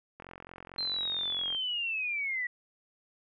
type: click train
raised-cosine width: 0.5 ms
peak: -30 dBFS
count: 61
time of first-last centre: 0.2-1.548 s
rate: 44.5 Hz
type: linear sweep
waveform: sine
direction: down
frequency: 4166 to 1923 Hz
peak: -30 dBFS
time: 0.78-2.47 s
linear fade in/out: 5 ms
effects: none